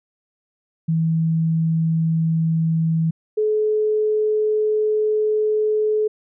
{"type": "tone pair in turn", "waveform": "sine", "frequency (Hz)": [162.4, 428.2], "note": ["E3", "A4"], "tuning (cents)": [-26, -47], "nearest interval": "octave + perfect fourth", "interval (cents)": 1679, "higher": "second", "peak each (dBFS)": -16, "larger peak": "neither", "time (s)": [[0.88, 3.11], [3.37, 6.08]], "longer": "second", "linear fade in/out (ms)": 10, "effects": []}